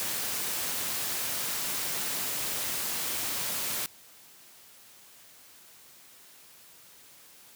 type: noise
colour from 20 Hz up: white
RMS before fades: -32 dBFS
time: 0-3.86 s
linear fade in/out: 0 ms
effects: white hiss -54 dBFS RMS until 7.55 s + high-pass 80 Hz 12 dB/octave